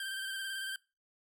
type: tone with vibrato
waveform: 25% pulse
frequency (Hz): 1568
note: G6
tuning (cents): 0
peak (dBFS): -33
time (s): 0-0.76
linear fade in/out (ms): 2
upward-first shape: square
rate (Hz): 18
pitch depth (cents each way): 25
effects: noise-tail reverb RT60 0.3 s tail -23 dB re dry